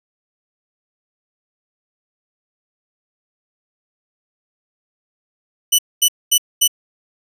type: tone bursts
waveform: 15% pulse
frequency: 2972 Hz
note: F#7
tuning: 7 cents sharp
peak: -3 dBFS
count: 4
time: 5.72-6.678 s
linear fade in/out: 10 ms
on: 67 ms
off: 230 ms
effects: none